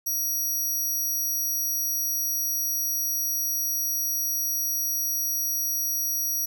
15% pulse tone, 5750 Hz, F8, 50 cents sharp, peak -19 dBFS, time 0.06-6.46 s, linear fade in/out 10 ms, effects none

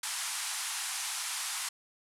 white band-pass noise, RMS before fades -36 dBFS, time 0.03-1.69 s, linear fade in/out 5 ms, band 780 to 11000 Hz, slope 48 dB/octave, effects none

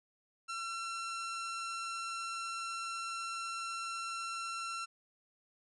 sawtooth tone, 1354 Hz, E6, 46 cents sharp, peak -34 dBFS, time 0.48-4.86 s, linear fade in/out 20 ms, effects resampled to 22050 Hz

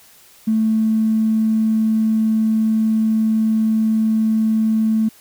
triangle tone with tanh clipping, 220 Hz, A3, in tune, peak -13 dBFS, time 0.47-5.09 s, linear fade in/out 10 ms, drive 2 dB, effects white hiss -48 dBFS RMS until 5.2 s

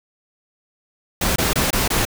pink noise bursts, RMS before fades -19 dBFS, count 5, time 1.21-2.052 s, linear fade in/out 5 ms, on 150 ms, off 23 ms, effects none

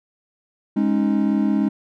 triangle chord, Ab suspended fourth, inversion none, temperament equal with one note detuned, 207.7 / 273.8 / 311.1 Hz, Ab3 / Db4 / Eb4, 0 / -21 / 0 cents, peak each -17 / -20 / -21 dBFS, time 0.76-1.69 s, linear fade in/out 10 ms, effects none

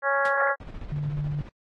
harmonic tone, 277.2 Hz, C#4, in tune, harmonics 2 / 3 / 4 / 5 / 6 / 7, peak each -26 / -30 / -28 / -28 / -26 / -35 dBFS, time 0.02-0.56 s, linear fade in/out 50 ms
white noise with exponential decay, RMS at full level -30 dBFS, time 0.25-0.37 s, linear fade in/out 1 ms, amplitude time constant 25 ms
brown noise with tremolo, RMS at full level -37 dBFS, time 0.6-1.49 s, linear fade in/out 2 ms, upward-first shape square, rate 14 Hz, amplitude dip 50%
sine tone, 146.83 Hz, D3, in tune, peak -26 dBFS, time 0.92-1.41 s, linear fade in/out 2 ms
effects low-pass 4000 Hz 12 dB/octave + AAC 32 kbps

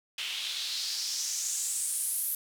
white noise with band-pass filter sweep, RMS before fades -33 dBFS, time 0.18-2.35 s, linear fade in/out 2 ms, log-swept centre 2900 to 12000 Hz, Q 3.4, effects none

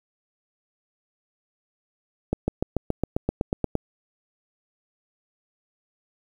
accelerating click train, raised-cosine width 2 ms, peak -9 dBFS, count 12, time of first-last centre 2.33-3.753 s, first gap 150 ms, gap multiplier 0.97, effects 8-bit

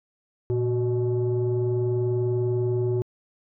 sine tone pair together, 116.54 / 370 Hz, A#2 / F#4, 0 / 0 cents, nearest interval octave + minor sixth, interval 2000 cents, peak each -22 dBFS, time 0.5-3.02 s, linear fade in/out 0 ms, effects tanh soft clip ceiling -18 dBFS

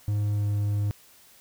triangle tone with pitch glide, 103.8 to 102.85 Hz, G#2 to G#2, 0 to -16 cents, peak -21 dBFS, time 0.08-0.91 s, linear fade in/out 0 ms, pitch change -16 cents, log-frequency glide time 0.3-0.47 s, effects white hiss -55 dBFS RMS until 1.4 s

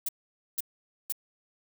violet noise bursts, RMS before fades -30 dBFS, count 3, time 0.06-1.124 s, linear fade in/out 5 ms, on 28 ms, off 490 ms, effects none

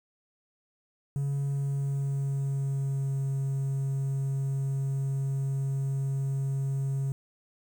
triangle tone with pitch glide, 140 to 136.33 Hz, C#3 to C#3, +18 to -28 cents, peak -24 dBFS, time 1.16-7.12 s, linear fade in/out 0 ms, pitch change -46 cents, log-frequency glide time 1.31-3.19 s, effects tanh soft clip ceiling -20 dBFS + 9-bit

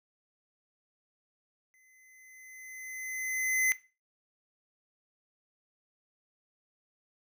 square tone with exponential growth, 2042 Hz, C7, 43 cents flat, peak -23 dBFS, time 1.74-3.72 s, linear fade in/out 0 ms, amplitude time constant 430 ms, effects noise-tail reverb RT60 0.3 s tail -17 dB re dry

